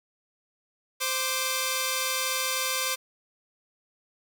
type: tone pair together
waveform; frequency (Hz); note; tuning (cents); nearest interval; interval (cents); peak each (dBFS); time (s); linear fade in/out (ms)
5% pulse; 521.4 / 1179; C5 / D6; -6 / +6; octave + major second; 1412; -17; 1-2.96; 20
effects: none